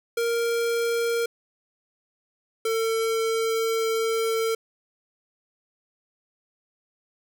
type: tone pair in turn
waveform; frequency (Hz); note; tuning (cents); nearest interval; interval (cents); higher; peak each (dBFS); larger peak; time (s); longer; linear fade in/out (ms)
square; 466.2 / 450.3; A#4 / A4; 0 / +40; minor second; 60; first; -23; neither; 0.17-1.26 / 2.65-4.55; second; 5
effects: none